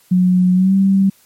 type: tone with pitch glide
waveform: sine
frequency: 182.1 to 194.05 Hz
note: F#3 to G3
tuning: -27 to -17 cents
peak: -9 dBFS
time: 0.11-1.1 s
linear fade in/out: 10 ms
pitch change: +110 cents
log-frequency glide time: 0.54-0.74 s
effects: white hiss -52 dBFS RMS until 1.25 s + MP3 64 kbps